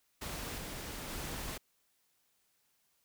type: noise with level steps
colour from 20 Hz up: pink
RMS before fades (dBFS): -41 / -43 / -41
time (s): 0.21-1.58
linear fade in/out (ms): 10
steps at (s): 0.58 / 1.09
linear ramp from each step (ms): 2
effects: white hiss -75 dBFS RMS until 3.04 s